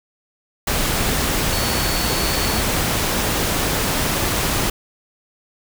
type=tone in noise; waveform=sine; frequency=4435 Hz; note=C#8; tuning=in tune; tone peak=-28 dBFS; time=1.52-2.6 s; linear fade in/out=5 ms; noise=pink; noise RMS=-20 dBFS; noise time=0.67-4.7 s; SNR=-11 dB; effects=none